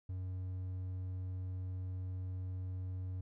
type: tone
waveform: triangle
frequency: 92.5 Hz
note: F#2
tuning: in tune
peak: -36 dBFS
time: 0.09-3.21 s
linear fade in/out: 5 ms
effects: none